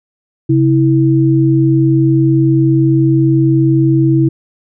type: tone pair together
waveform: sine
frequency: 134.9 / 325.7 Hz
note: C#3 / E4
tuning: -47 / -21 cents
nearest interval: octave + minor third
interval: 1526 cents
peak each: -10 dBFS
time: 0.49-4.29 s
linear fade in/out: 10 ms
effects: none